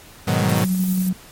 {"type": "chord", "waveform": "sawtooth", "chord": "G# minor seventh", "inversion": "none", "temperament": "equal", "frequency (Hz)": [103.83, 123.47, 155.56, 185], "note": ["G#2", "B2", "D#3", "F#3"], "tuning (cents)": [0, 0, 0, 0], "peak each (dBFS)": -18, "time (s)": [0.27, 0.65], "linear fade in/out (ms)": 10}
{"type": "tone with tremolo", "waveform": "sine", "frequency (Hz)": 185, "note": "F#3", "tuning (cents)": 0, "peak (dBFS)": -16, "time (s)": [0.43, 1.13], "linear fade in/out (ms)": 5, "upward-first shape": "square", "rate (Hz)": 11, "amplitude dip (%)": 25}
{"type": "noise", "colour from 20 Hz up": "violet", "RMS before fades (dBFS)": -29, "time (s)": [0.49, 1.09], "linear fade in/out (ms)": 5}
{"effects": ["pink hiss -44 dBFS RMS until 1.31 s", "MP3 64 kbps"]}